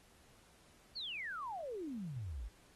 sine exponential sweep, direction down, 4630 to 47.84 Hz, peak -40 dBFS, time 0.95-2.49 s, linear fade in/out 20 ms, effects pink hiss -66 dBFS RMS until 2.75 s + AAC 32 kbps

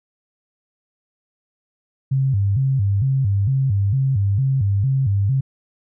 sine tone with vibrato, 115.7 Hz, A#2, 13 cents flat, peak -15 dBFS, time 2.11-5.41 s, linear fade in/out 10 ms, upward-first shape square, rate 2.2 Hz, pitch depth 260 cents each way, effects none

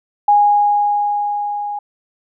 sine tone with level ramp, 824 Hz, G#5, 14 cents flat, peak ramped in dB -7 to -21 dBFS, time 0.28-1.79 s, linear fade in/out 5 ms, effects none

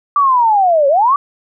sine linear two-way sweep, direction down then up, 1174.7 to 538 to 1174.7 Hz, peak -8 dBFS, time 0.16-1.16 s, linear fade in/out 2 ms, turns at 0.88 s, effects none

